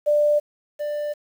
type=tone pair in turn; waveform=sine / triangle; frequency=592 / 592 Hz; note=D5 / D5; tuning=+14 / +14 cents; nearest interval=unison; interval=0 cents; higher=neither; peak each=-15 / -22 dBFS; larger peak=first; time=0.06-0.4 / 0.79-1.14 s; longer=second; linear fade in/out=20 ms; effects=8-bit